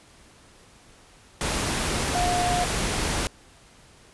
sine tone in noise, 713 Hz, F5, 36 cents sharp, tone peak -23 dBFS, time 2.15-2.64 s, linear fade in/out 0 ms, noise pink, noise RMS -26 dBFS, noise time 1.41-3.27 s, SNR 0 dB, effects pink hiss -53 dBFS RMS until 4.13 s + resampled to 24000 Hz

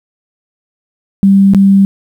sine tone with dropouts, 196 Hz, G3, in tune, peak -3 dBFS, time 1.23-1.85 s, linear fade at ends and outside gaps 0 ms, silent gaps 1.536-1.547 s, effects 7-bit

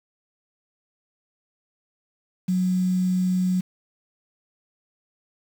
sine tone with quantisation, 183.6 Hz, F#3, 13 cents flat, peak -19 dBFS, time 2.48-3.61 s, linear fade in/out 10 ms, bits 7, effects none

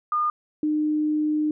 sine tone pair in turn, 1216 / 304 Hz, D#6 / D#4, -40 / -40 cents, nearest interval 2 octaves, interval 2400 cents, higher first, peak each -20 dBFS, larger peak neither, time 0.12-0.3 / 0.63-1.51 s, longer second, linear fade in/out 2 ms, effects none

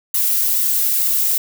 violet noise with flanger, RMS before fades -17 dBFS, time 0.14-1.38 s, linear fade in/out 5 ms, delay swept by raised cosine 1.2 to 2.7 ms, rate 2.2 Hz, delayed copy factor -0.55, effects none

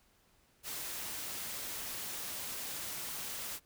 white noise, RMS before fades -41 dBFS, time 0.63-3.6 s, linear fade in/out 50 ms, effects pink hiss -69 dBFS RMS until 3.65 s

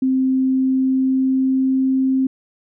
sine tone with pitch glide, 261.6 to 263.7 Hz, C4 to C4, 0 to +14 cents, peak -14 dBFS, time 0.02-2.27 s, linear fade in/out 5 ms, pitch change +14 cents, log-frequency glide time 0.17-1.87 s, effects none

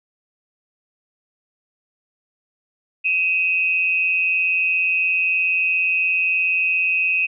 sine tone pair together, 2531 / 2708 Hz, D#7 / E7, +29 / +46 cents, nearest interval minor second, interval 117 cents, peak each -17 / -24 dBFS, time 3.04-7.27 s, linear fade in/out 20 ms, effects none

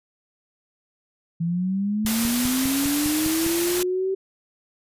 sine linear sweep, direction up, 164.3 to 386.6 Hz, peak -21 dBFS, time 1.4-4.15 s, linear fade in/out 10 ms
click train, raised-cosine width 5 ms, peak -20 dBFS, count 8, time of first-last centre 2.05-3.464 s, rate 4.95 Hz
white noise, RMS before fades -26 dBFS, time 2.06-3.83 s, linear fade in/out 2 ms
effects resampled to 32000 Hz

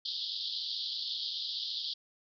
white band-pass noise, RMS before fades -37 dBFS, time 0.05-1.94 s, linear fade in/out 5 ms, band 3200 to 4900 Hz, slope 96 dB/octave, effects none

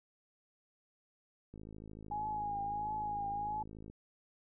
click train, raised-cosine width 3 ms, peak -37 dBFS, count 127, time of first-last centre 1.54-3.9 s, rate 53.4 Hz
sine tone with vibrato, 829 Hz, G#5, 3 cents flat, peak -35 dBFS, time 2.11-3.63 s, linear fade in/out 5 ms, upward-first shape triangle, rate 1.5 Hz, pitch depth 59 cents each way
effects none

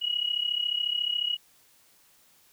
sine tone with amplitude modulation, 2906 Hz, F#7, 32 cents flat, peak -22 dBFS, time 0.01-1.37 s, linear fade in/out 20 ms, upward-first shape sine, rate 34.1 Hz, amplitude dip 80%, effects white hiss -61 dBFS RMS until 2.52 s

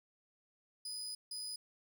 30% pulse tone bursts at uneven times, 4978 Hz, D#8, in tune, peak -38 dBFS, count 2, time 0.85-1.15 / 1.31-1.56 s, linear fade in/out 5 ms, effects none

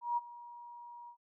sine tone with ADSR envelope, 954 Hz, A#5, 40 cents sharp, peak -28 dBFS, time 0.01-1.17 s, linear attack 160 ms, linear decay 27 ms, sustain -19 dB, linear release 85 ms, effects none

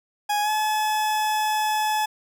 40% pulse tone with pitch glide, 830.6 to 856.9 Hz, G#5 to A5, 0 to -46 cents, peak -20 dBFS, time 0.29-2.06 s, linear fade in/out 10 ms, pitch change +54 cents, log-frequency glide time 0.42-0.5 s, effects none

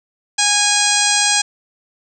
harmonic tone with a mistuned harmonic, 823 Hz, G#5, 16 cents flat, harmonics 1 / 2 / 3 / 4 / 5 / 6 / 7 / 8 / 9 / 10, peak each -22 / -22 / -22 / -22 / -22 / -22 / -22 / -22 / -22 / -22 dBFS, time 0.38-1.42 s, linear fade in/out 10 ms, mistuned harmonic 8, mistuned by -21 cents, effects none

